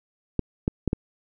clicks, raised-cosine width 3 ms, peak -9 dBFS, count 4, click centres 0.393 / 0.679 / 0.877 / 0.931 s, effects none

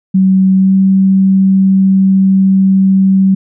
sine tone with pitch glide, 189.7 to 191.9 Hz, F#3 to G3, +43 to -37 cents, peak -5 dBFS, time 0.14-3.35 s, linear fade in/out 10 ms, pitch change +20 cents, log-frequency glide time 0.56-0.74 s, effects none

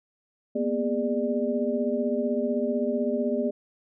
sine tone cluster, 233.4 / 249.2 / 410.5 / 595 Hz, A#3 / B3 / G#4 / D5, +2 / +16 / -20 / +22 cents, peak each -29 dBFS, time 0.55-3.51 s, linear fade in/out 10 ms, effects none

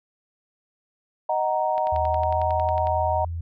sine chord, D# minor, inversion none, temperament just, 622.3 / 746.7 / 933.4 Hz, D#5 / F#5 / A#5, 0 / +16 / +2 cents, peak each -25 dBFS, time 1.29-3.25 s, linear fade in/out 5 ms
click train, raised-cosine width 0.3 ms, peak -23 dBFS, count 13, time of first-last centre 1.78-2.871 s, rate 11 Hz
sine tone with pitch glide, 80 to 83.83 Hz, D#2 to E2, +49 to +30 cents, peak -27 dBFS, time 1.92-3.41 s, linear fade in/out 5 ms, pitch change +81 cents, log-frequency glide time 2.06-2.38 s
effects none

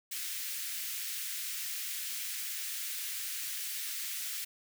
white high-pass noise, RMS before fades -38 dBFS, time 0.11-4.45 s, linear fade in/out 10 ms, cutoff 1700 Hz, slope 24 dB/octave, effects none

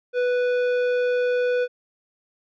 triangle tone with tanh clipping, 493.9 Hz, B4, in tune, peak -21 dBFS, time 0.13-1.68 s, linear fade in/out 50 ms, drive 16 dB, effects none

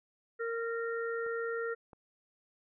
harmonic tone, 461.6 Hz, A#4, 17 cents flat, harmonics 1 / 3 / 4, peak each -34 / -39 / -43 dBFS, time 0.39-1.75 s, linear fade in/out 20 ms
clicks, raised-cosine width 1 ms, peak -40 / -38 dBFS, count 2, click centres 1.264 / 1.932 s
effects none

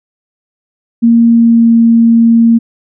sine tone with pitch glide, 232.3 to 230.4 Hz, A#3 to A#3, -6 to -20 cents, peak -3 dBFS, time 1.02-2.59 s, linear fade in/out 20 ms, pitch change -14 cents, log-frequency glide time 1.28-1.74 s, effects none

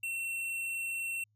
sine tone with tanh clipping, 2712 Hz, E7, 49 cents sharp, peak -35 dBFS, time 0.03-1.24 s, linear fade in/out 5 ms, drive 15 dB, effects added 106 Hz sine -70 dBFS peak until 1.35 s

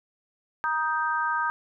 sine chord, Eb major, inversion second, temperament equal with one note detuned, 942.6 / 1244.5 / 1568 Hz, Bb5 / Eb6 / G6, +19 / 0 / 0 cents, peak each -28 dBFS, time 0.64-1.5 s, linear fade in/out 0 ms, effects none

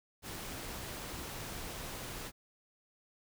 pink noise, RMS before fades -43 dBFS, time 0.22-2.32 s, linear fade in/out 50 ms, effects none

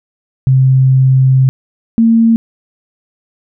sine tone pair in turn, 131.6 / 227.8 Hz, C3 / A#3, +10 / -40 cents, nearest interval major sixth, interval 950 cents, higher second, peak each -5 dBFS, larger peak neither, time 0.47-1.49 / 1.98-2.36 s, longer first, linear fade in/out 0 ms, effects none

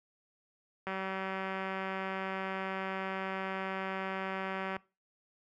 click train, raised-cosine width 0.5 ms, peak -22 dBFS, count 745, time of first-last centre 0.87-4.765 s, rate 191 Hz, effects noise-tail reverb RT60 0.3 s tail -22 dB re dry + high-pass 60 Hz 12 dB/octave

